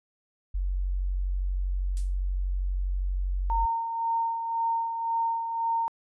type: tone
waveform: sine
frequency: 46.25 Hz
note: F#1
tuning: in tune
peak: -25 dBFS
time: 0.54-3.66 s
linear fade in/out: 10 ms
type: noise with exponential decay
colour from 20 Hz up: violet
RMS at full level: -36 dBFS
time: 1.97-2.17 s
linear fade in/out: 0 ms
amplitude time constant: 42 ms
type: tone with tremolo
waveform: sine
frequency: 917 Hz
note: A#5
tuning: 29 cents flat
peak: -23 dBFS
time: 3.5-5.88 s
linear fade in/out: 0 ms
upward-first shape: sine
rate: 1.9 Hz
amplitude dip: 50%
effects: resampled to 22050 Hz

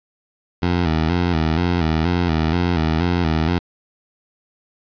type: tone with vibrato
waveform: 15% pulse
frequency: 83.6 Hz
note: E2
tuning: 25 cents sharp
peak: -10 dBFS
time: 0.62-3.59 s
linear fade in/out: 10 ms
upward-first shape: square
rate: 2.1 Hz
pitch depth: 86 cents each way
effects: resampled to 11025 Hz + 8-bit

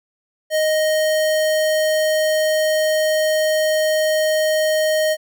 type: tone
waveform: square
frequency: 622.3 Hz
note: D#5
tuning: in tune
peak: -16 dBFS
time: 0.5-5.17 s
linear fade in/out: 50 ms
effects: none

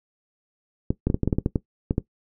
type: clicks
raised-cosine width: 3 ms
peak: -8 dBFS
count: 12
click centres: 0.905 / 1.07 / 1.101 / 1.144 / 1.233 / 1.276 / 1.328 / 1.385 / 1.461 / 1.558 / 1.909 / 1.981 s
effects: noise-tail reverb RT60 0.1 s tail -17 dB re dry

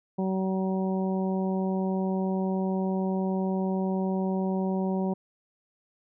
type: harmonic tone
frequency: 189.3 Hz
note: F#3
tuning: 40 cents sharp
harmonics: 1 / 2 / 3 / 4 / 5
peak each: -26 / -32 / -36 / -38 / -40 dBFS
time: 0.18-5.14 s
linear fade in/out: 10 ms
effects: none

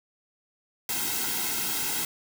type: noise with comb filter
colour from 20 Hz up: white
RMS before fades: -29 dBFS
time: 0.89-2.05 s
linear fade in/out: 2 ms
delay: 1.7 ms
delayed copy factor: -1
effects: none

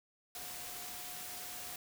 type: tone in noise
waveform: sine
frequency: 722 Hz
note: F#5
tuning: 43 cents flat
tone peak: -55 dBFS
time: 0.35-1.76 s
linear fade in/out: 2 ms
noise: white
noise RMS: -45 dBFS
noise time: 0.35-1.76 s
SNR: -13 dB
effects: none

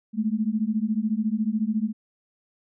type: beating tone pair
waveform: sine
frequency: 209.8 / 223.8 Hz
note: G#3 / A3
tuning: +18 / +30 cents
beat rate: 14 Hz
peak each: -25 dBFS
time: 0.13-1.93 s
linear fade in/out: 50 ms
effects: none

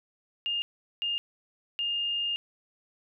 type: tone bursts at uneven times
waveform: sine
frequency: 2823 Hz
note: F7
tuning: 18 cents sharp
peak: -27 dBFS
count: 3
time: 0.46-0.62 / 1.02-1.18 / 1.79-2.36 s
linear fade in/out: 0 ms
effects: none

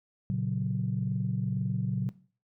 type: chord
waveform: sine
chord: F# major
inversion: first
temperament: equal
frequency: 116.54 / 138.59 / 185 Hz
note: A#2 / C#3 / F#3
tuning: 0 / 0 / 0 cents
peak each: -32 / -31 / -30 dBFS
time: 0.3-2.09 s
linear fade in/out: 0 ms
effects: noise-tail reverb RT60 0.4 s tail -17 dB re dry + tanh soft clip ceiling -18 dBFS

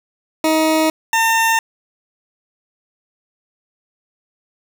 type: tone pair in turn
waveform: 20% pulse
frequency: 316 / 905.2 Hz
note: D#4 / A5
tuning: +27 / +49 cents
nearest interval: octave + tritone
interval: 1822 cents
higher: second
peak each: -8 dBFS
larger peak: neither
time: 0.44-0.9 / 1.13-1.59 s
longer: neither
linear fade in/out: 2 ms
effects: 8-bit

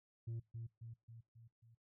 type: tone with echo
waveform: sine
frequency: 115.1 Hz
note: A#2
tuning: 22 cents flat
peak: -38 dBFS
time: 0.27-0.4 s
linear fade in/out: 10 ms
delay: 270 ms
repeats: 5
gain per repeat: -5 dB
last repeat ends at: 1.75 s
effects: noise-tail reverb RT60 0.2 s tail -20 dB re dry + tanh soft clip ceiling -40 dBFS

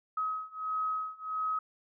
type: beating tone pair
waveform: sine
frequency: 1271 / 1272.5 Hz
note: D#6 / D#6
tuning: +36 / +39 cents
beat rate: 1.5 Hz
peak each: -35 / -34 dBFS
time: 0.17-1.59 s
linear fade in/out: 5 ms
effects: none

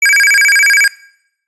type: tone with vibrato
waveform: square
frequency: 1928 Hz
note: B6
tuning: 42 cents flat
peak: -7 dBFS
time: 0.02-0.88 s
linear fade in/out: 5 ms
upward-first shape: square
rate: 14 Hz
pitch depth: 300 cents each way
effects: noise-tail reverb RT60 0.7 s tail -20 dB re dry + resampled to 24000 Hz

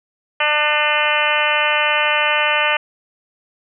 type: harmonic tone with a mistuned harmonic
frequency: 299 Hz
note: D4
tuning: 31 cents sharp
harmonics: 2 / 3 / 4 / 5 / 6 / 7 / 8 / 9 / 10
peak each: -23 / -23 / -23 / -23 / -23 / -23 / -23 / -23 / -23 dBFS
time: 0.4-2.77 s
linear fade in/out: 5 ms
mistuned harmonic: 8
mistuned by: +31 cents
effects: none

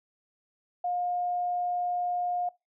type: tone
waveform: sine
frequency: 712 Hz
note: F5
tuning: 33 cents sharp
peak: -27 dBFS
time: 0.84-2.49 s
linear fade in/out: 5 ms
effects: noise-tail reverb RT60 0.2 s tail -20 dB re dry

